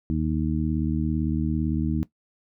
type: harmonic tone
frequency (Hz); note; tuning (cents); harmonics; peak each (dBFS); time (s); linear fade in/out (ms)
77.8; D#2; 0; 1 / 2 / 3 / 4; -28 / -27 / -27 / -29; 0.1-2.03; 0
effects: noise-tail reverb RT60 0.1 s tail -17 dB re dry